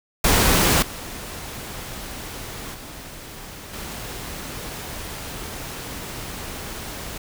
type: noise with level steps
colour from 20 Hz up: pink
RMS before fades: -17 / -34 / -38 / -33 dBFS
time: 0.24-7.18 s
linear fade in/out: 5 ms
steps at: 0.82 / 2.74 / 3.73 s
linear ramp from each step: 5 ms
effects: none